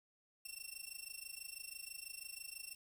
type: tone with amplitude modulation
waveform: 10% pulse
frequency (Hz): 2708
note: E7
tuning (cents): +46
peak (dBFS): -35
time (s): 0.45-2.75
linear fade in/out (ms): 5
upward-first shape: sine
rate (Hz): 26.1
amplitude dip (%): 85
effects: 11-bit